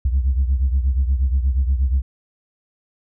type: beating tone pair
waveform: sine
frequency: 64.4 / 72.8 Hz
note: C2 / D2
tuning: -27 / -15 cents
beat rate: 8.4 Hz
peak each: -15 / -20 dBFS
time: 0.05-2.02 s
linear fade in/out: 5 ms
effects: tanh soft clip ceiling -11 dBFS